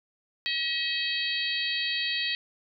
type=harmonic tone; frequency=640 Hz; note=D#5; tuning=49 cents sharp; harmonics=3 / 4 / 5 / 6 / 7; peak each=-33 / -33 / -33 / -33 / -33 dBFS; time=0.46-2.35 s; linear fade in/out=0 ms; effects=none